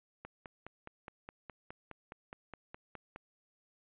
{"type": "click train", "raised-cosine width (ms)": 0.5, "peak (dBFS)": -30, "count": 15, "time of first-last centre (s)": [0.25, 3.161], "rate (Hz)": 4.81, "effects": ["resampled to 8000 Hz"]}